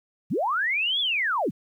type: linear two-way sweep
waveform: sine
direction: up then down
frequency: 103.83 to 3493 to 103.83 Hz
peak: -22 dBFS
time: 0.3-1.51 s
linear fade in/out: 20 ms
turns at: 1 s
effects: 10-bit